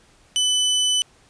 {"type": "tone", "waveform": "sawtooth", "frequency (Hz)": 3000, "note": "F#7", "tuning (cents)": 23, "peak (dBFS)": -14, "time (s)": [0.36, 1.02], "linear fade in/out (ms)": 0, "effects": ["pink hiss -55 dBFS RMS until 1.29 s", "resampled to 22050 Hz"]}